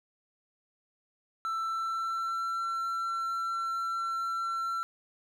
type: tone with pitch glide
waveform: triangle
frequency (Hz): 1331 to 1351.1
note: E6 to E6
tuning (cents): +16 to +42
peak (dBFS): -28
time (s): 1.45-4.83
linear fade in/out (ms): 0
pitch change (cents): +26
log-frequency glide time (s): 1.59-2.49
effects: none